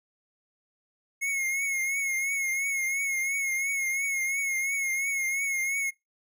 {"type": "tone with vibrato", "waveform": "square", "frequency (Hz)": 2171, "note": "C#7", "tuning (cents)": -37, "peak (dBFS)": -27, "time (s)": [1.21, 5.91], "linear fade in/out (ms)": 20, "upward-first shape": "triangle", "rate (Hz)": 2.9, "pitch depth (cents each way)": 58, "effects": ["noise-tail reverb RT60 0.2 s tail -23 dB re dry"]}